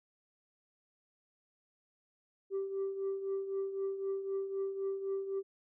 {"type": "tone with tremolo", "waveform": "sine", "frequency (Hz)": 390, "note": "G4", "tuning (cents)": -9, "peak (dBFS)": -29, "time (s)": [2.5, 5.43], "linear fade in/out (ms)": 50, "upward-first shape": "triangle", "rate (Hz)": 3.9, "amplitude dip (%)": 70, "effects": ["tanh soft clip ceiling -30 dBFS"]}